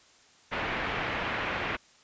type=low-pass noise; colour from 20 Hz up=white; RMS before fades=-32 dBFS; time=0.51-1.77 s; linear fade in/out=20 ms; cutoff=2500 Hz; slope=24 dB/octave; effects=white hiss -59 dBFS RMS until 2.03 s + resampled to 16000 Hz